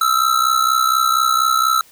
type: ring-modulated tone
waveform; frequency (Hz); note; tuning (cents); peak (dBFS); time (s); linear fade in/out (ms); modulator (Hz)
square; 1318.5; E6; 0; -11; 0.01-1.81; 2; 32.1
effects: white hiss -49 dBFS RMS until 1.91 s